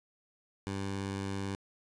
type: tone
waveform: 15% pulse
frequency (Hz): 98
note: G2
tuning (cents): 0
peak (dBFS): -28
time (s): 0.67-1.55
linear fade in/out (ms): 0
effects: resampled to 22050 Hz